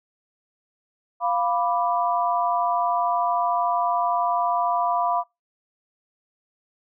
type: chord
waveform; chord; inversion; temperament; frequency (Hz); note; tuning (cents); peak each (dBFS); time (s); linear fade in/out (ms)
sine; B diminished; second; equal; 698.5 / 987.8 / 1174.7; F5 / B5 / D6; 0 / 0 / 0; -23 / -24 / -27; 1.2-5.24; 50
effects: noise-tail reverb RT60 0.2 s tail -22 dB re dry